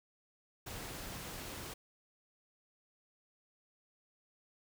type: noise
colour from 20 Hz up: pink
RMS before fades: -45 dBFS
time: 0.66-1.74 s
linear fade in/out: 10 ms
effects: none